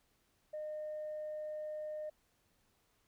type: tone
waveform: sine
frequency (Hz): 611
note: D#5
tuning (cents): -32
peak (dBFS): -38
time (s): 0.53-2.1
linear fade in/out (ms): 10
effects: tanh soft clip ceiling -36 dBFS + pink hiss -75 dBFS RMS until 3.07 s